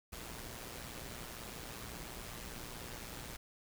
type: noise with amplitude modulation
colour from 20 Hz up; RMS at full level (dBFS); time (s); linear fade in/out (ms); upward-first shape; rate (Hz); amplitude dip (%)
pink; -44; 0.12-3.37; 10; sine; 118; 60
effects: none